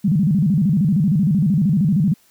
sine tone with vibrato, 174.8 Hz, F3, 2 cents sharp, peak -13 dBFS, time 0.04-2.14 s, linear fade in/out 10 ms, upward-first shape square, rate 13 Hz, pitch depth 250 cents each way, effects white hiss -56 dBFS RMS until 2.3 s

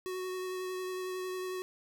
square tone with vibrato, 370 Hz, F#4, in tune, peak -36 dBFS, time 0.06-1.62 s, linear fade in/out 0 ms, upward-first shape triangle, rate 11 Hz, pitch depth 16 cents each way, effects none

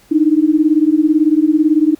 sine beating tone pair, 300 / 318 Hz, D4 / D#4, +37 / +38 cents, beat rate 18 Hz, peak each -12 dBFS, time 0.11-1.95 s, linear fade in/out 10 ms, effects pink hiss -49 dBFS RMS until 1.99 s

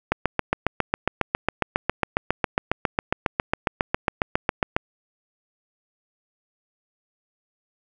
click train, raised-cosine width 0.5 ms, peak -4 dBFS, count 35, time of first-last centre 0.12-4.765 s, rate 7.32 Hz, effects none

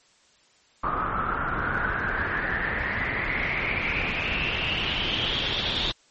pink noise with low-pass filter sweep, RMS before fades -27 dBFS, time 0.83-5.92 s, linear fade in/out 10 ms, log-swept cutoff 1200 to 3700 Hz, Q 7.6, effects white hiss -60 dBFS RMS until 6.1 s + MP3 32 kbps

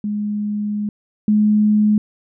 sine tone pair in turn, 208.4 / 211.2 Hz, G#3 / G#3, +6 / +29 cents, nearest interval unison, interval 23 cents, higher second, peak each -19 / -11 dBFS, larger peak second, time 0.04-0.89 / 1.28-1.98 s, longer first, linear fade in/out 2 ms, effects none

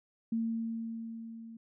sine tone with level ramp, 227.3 Hz, A#3, 43 cents flat, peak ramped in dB -28 to -45 dBFS, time 0.32-1.57 s, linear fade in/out 5 ms, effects none

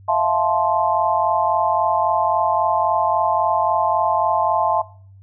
sine chord, F major seventh, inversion third, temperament just, 654.8 / 698.5 / 873.1 / 1047.7 Hz, E5 / F5 / A5 / C6, -12 / 0 / -14 / +2 cents, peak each -21 / -22 / -19 / -21 dBFS, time 0.08-4.82 s, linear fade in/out 10 ms, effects noise-tail reverb RT60 0.5 s tail -20 dB re dry + added 97 Hz sine -42 dBFS peak until 5.22 s

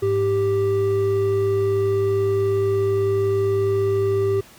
triangle tone pair together, 103.83 / 392.3 Hz, G#2 / G4, 0 / +1 cents, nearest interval octave + major seventh, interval 2301 cents, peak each -22 / -16 dBFS, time 0.02-4.41 s, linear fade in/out 10 ms, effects pink hiss -47 dBFS RMS until 4.58 s + high-pass 60 Hz 12 dB/octave

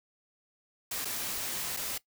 white noise with dropouts, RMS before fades -35 dBFS, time 0.91-1.98 s, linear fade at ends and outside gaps 5 ms, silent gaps 1.048-1.053 / 1.766-1.77 s, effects noise-tail reverb RT60 0.1 s tail -19 dB re dry

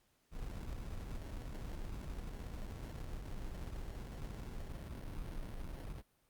brown noise with sample-and-hold, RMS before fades -44 dBFS, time 0.31-6.03 s, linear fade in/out 50 ms, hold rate 1225 Hz, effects pink hiss -75 dBFS RMS until 6.29 s + Opus 48 kbps

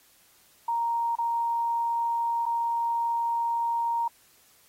sine tone with dropouts, 932.3 Hz, A#5, in tune, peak -24 dBFS, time 0.68-4.08 s, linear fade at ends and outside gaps 5 ms, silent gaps 1.155-1.185 / 2.456-2.462 s, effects white hiss -60 dBFS RMS until 4.68 s + AAC 48 kbps

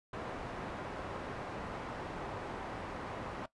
white low-pass noise, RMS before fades -42 dBFS, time 0.13-3.46 s, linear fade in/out 5 ms, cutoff 990 Hz, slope 12 dB/octave, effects noise-tail reverb RT60 0.1 s tail -17 dB re dry + resampled to 24000 Hz

